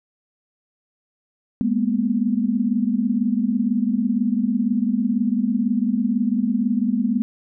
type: tone cluster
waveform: sine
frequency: 204.8 / 230.9 / 248.9 Hz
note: G#3 / A#3 / B3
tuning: -24 / -16 / +14 cents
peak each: -22 dBFS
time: 1.61-7.22 s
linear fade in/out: 0 ms
effects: none